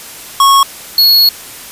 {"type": "tone pair in turn", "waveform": "square", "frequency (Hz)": [1100, 4341], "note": ["C#6", "C#8"], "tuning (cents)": [-14, -37], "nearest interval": "2 octaves", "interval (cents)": 2377, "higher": "second", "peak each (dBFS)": -5, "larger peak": "neither", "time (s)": [[0.4, 0.63], [0.98, 1.29]], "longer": "second", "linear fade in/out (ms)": 2, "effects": ["white hiss -30 dBFS RMS until 1.71 s", "resampled to 32000 Hz"]}